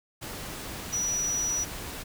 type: tone in noise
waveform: sine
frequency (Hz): 5860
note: F#8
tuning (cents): -18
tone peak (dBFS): -26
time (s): 0.92-1.65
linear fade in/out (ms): 20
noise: pink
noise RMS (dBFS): -38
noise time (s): 0.21-2.04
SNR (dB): +9
effects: none